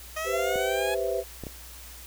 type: linear sweep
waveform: 15% pulse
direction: up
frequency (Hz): 622.3 to 842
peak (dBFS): -23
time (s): 0.16-0.95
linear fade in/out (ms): 10
type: chord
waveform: sine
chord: C major seventh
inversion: second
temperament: equal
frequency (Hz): 392 / 493.9 / 523.3 / 659.3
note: G4 / B4 / C5 / E5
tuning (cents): 0 / 0 / 0 / 0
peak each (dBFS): -31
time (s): 0.24-1.24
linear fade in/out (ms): 50
type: clicks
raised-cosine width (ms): 2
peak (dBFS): -23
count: 3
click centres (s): 0.558 / 1.437 / 1.468
effects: added 60 Hz sine -46 dBFS peak until 2.06 s + white hiss -46 dBFS RMS until 2.06 s